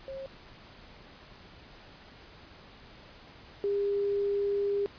sine tone pair in turn, 538 / 403 Hz, C5 / G4, +48 / +48 cents, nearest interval perfect fourth, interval 500 cents, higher first, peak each -37 / -26 dBFS, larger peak second, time 0.08-0.26 / 3.64-4.86 s, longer second, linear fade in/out 0 ms, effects pink hiss -52 dBFS RMS until 4.98 s + resampled to 11025 Hz

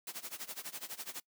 white noise with tremolo, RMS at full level -41 dBFS, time 0.07-1.2 s, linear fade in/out 2 ms, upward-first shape sine, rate 12 Hz, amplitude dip 90%, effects noise-tail reverb RT60 0.1 s tail -23 dB re dry + high-pass 200 Hz 12 dB/octave

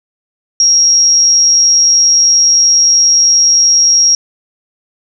sine tone with amplitude modulation, 5610 Hz, F8, 7 cents sharp, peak -3 dBFS, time 0.6-4.15 s, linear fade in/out 2 ms, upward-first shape sine, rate 163 Hz, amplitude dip 45%, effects none

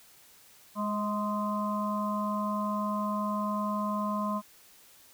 harmonic tone with a mistuned harmonic, 207.7 Hz, G#3, in tune, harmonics 1 / 3 / 5 / 6, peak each -31 / -37 / -32 / -42 dBFS, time 0.75-4.42 s, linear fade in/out 50 ms, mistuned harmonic 3, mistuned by +28 cents, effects white hiss -57 dBFS RMS until 5.13 s

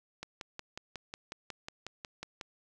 click train, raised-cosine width 0.2 ms, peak -23 dBFS, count 13, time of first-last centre 0.23-2.412 s, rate 5.5 Hz, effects none

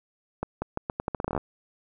accelerating click train, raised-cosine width 1 ms, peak -14 dBFS, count 15, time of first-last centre 0.43-1.378 s, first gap 190 ms, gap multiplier 0.81, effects none

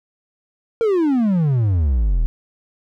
triangle exponential sweep, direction down, 471.4 to 36.71 Hz, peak -12 dBFS, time 0.81-2.26 s, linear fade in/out 0 ms, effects none

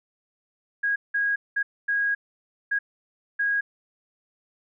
sine tone bursts at uneven times, 1643 Hz, G#6, 19 cents flat, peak -21 dBFS, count 6, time 0.83-0.96 / 1.14-1.36 / 1.56-1.63 / 1.88-2.15 / 2.71-2.79 / 3.39-3.61 s, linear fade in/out 10 ms, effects none

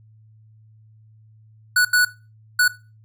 square tone bursts at uneven times, 1475 Hz, F#6, 6 cents flat, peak -14 dBFS, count 3, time 1.76-1.85 / 1.93-2.05 / 2.59-2.68 s, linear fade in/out 5 ms, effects noise-tail reverb RT60 0.3 s tail -17 dB re dry + added 109 Hz sine -48 dBFS peak until 3.04 s

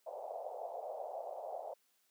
white band-pass noise, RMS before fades -44 dBFS, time 0.06-1.74 s, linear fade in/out 10 ms, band 530 to 750 Hz, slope 48 dB/octave, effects white hiss -75 dBFS RMS until 2.1 s + high-pass 200 Hz 12 dB/octave

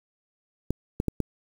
clicks, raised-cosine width 3 ms, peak -12 dBFS, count 4, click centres 0.706 / 1.001 / 1.083 / 1.203 s, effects 7-bit

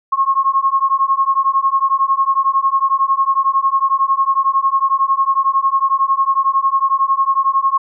sine beating tone pair, 1078 / 1089 Hz, C#6 / C#6, -49 / -31 cents, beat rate 11 Hz, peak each -15 dBFS, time 0.12-7.78 s, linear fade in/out 10 ms, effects none

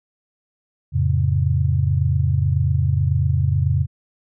sine chord, F augmented, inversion none, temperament just, 87.31 / 109.13 / 136.42 Hz, F2 / A2 / C#3, 0 / -14 / -27 cents, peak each -19 / -22 / -19 dBFS, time 0.92-3.87 s, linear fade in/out 50 ms, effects none

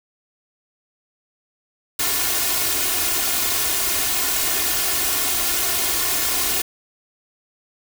white noise with comb filter, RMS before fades -21 dBFS, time 1.99-6.62 s, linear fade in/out 5 ms, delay 2.8 ms, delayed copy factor +0.75, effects none

